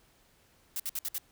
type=noise bursts; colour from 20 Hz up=blue; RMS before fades=-34 dBFS; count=5; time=0.76-1.182 s; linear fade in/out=2 ms; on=38 ms; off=58 ms; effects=pink hiss -65 dBFS RMS until 1.31 s